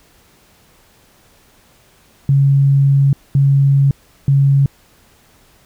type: tone bursts at uneven times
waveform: sine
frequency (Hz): 138.59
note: C#3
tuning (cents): 0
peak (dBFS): -8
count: 3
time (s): 2.29-3.13 / 3.35-3.91 / 4.28-4.66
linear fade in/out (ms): 2
effects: pink hiss -51 dBFS RMS until 5.65 s